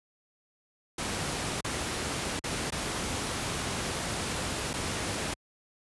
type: noise with dropouts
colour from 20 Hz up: pink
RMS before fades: -32 dBFS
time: 0.98-5.34 s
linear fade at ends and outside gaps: 5 ms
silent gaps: 1.609-1.644 / 2.394-2.439 / 2.705-2.721 / 4.733-4.737 s
effects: high-pass 60 Hz 12 dB/octave + resampled to 24000 Hz